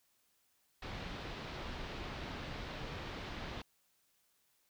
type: low-pass noise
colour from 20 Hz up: pink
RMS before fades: -44 dBFS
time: 0.82-3.62 s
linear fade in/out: 5 ms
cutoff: 4300 Hz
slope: 24 dB/octave
effects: white hiss -75 dBFS RMS until 4.69 s